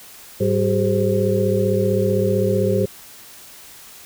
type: tone cluster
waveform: sine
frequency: 103.8 / 192.7 / 381.3 / 416.9 / 524 Hz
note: G#2 / G3 / G4 / G#4 / C5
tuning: 0 / -29 / -48 / +7 / +2 cents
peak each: -22 dBFS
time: 0.4-2.86 s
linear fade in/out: 10 ms
effects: white hiss -42 dBFS RMS until 4.05 s